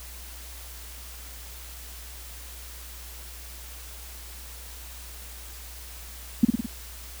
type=tone with echo; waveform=sine; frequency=231.2 Hz; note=A#3; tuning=14 cents flat; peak=-11 dBFS; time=6.43-6.45 s; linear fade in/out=5 ms; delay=53 ms; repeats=4; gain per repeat=-4 dB; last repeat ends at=6.662 s; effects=added 60 Hz sine -42 dBFS peak until 7.2 s + white hiss -44 dBFS RMS until 7.2 s